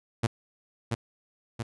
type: tone with echo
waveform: sawtooth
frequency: 115.6 Hz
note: A#2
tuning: 14 cents flat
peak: -18 dBFS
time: 0.23-0.27 s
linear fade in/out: 10 ms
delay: 680 ms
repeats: 2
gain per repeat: -4 dB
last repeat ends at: 1.63 s
effects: resampled to 24000 Hz